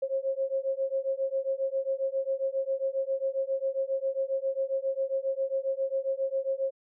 sine beating tone pair, 534 / 541.4 Hz, C5 / C#5, +35 / -41 cents, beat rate 7.4 Hz, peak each -30 dBFS, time 0.02-6.71 s, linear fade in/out 10 ms, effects none

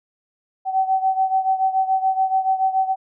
sine beating tone pair, 761 / 768 Hz, F#5 / G5, +48 / -36 cents, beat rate 7 Hz, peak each -18 / -22 dBFS, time 0.65-2.96 s, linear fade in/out 50 ms, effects none

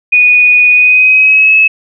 sine tone with pitch glide, 2471 to 2586 Hz, D#7 to E7, -13 to -34 cents, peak -3 dBFS, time 0.12-1.68 s, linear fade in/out 10 ms, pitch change +79 cents, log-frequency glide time 0.72-1.56 s, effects none

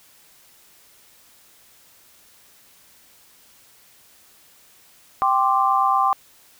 sine chord, G suspended fourth, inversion none, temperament equal, 784 / 1046.5 / 1174.7 Hz, G5 / C6 / D6, 0 / 0 / 0 cents, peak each -20 dBFS, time 5.22-6.13 s, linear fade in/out 0 ms, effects white hiss -53 dBFS RMS until 6.59 s

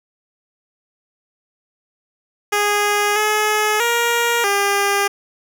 10% pulse tone with pitch steps, 412.7 / 425.3 / 471.2 / 401.7 Hz, G#4 / G#4 / A#4 / G4, -11 / +41 / +19 / +42 cents, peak -7 dBFS, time 2.52-5.08 s, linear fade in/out 10 ms, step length 640 ms, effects none

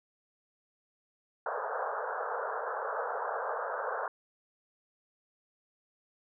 pink band-pass noise, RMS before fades -35 dBFS, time 1.46-4.08 s, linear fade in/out 2 ms, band 440 to 1600 Hz, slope 96 dB/octave, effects none

